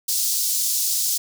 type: high-pass noise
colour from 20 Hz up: pink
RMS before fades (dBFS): -22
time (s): 0.08-1.18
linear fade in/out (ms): 10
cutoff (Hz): 4900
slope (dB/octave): 24
effects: none